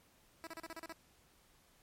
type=tone bursts; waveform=10% pulse; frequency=327.7 Hz; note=E4; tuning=10 cents flat; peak=-36 dBFS; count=8; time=0.44-0.925 s; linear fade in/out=0 ms; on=30 ms; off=35 ms; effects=pink hiss -68 dBFS RMS until 1.82 s + MP3 64 kbps